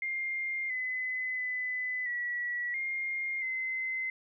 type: tone with pitch steps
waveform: sine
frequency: 2113 / 2021 / 2006 / 1937 / 2123 / 2056 Hz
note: C7 / B6 / B6 / B6 / C7 / C7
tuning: +16 / +39 / +26 / -34 / +25 / -31 cents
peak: -31 dBFS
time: 0.02-4.1 s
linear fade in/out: 2 ms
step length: 680 ms
effects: none